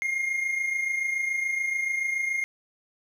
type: tone pair together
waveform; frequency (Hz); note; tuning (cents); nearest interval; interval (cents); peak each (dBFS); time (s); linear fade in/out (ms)
triangle; 2104 / 2131; C7 / C7; +9 / +31; unison; 22; -32 / -24; 0.02-2.44; 0
effects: none